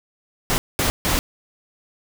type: noise bursts at uneven times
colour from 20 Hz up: pink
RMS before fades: -20 dBFS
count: 3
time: 0.5-0.58 / 0.79-0.9 / 1.05-1.19 s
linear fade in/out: 0 ms
effects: none